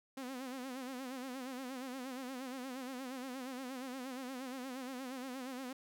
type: tone with vibrato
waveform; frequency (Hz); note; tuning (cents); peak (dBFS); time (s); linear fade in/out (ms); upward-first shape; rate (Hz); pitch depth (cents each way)
sawtooth; 258.4; C4; -21; -38; 0.17-5.73; 5; sine; 8.5; 92
effects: none